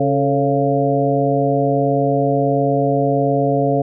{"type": "harmonic tone with a mistuned harmonic", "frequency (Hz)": 138.59, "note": "C#3", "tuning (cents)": 0, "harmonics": [1, 2, 3, 4, 5], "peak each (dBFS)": [-20, -20, -20, -20, -20], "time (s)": [0, 3.82], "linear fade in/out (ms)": 5, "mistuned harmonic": 3, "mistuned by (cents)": 81, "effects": []}